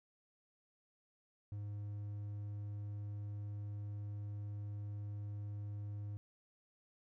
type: tone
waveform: triangle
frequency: 103 Hz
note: G#2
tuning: 14 cents flat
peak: -39 dBFS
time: 1.52-6.17 s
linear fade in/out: 0 ms
effects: none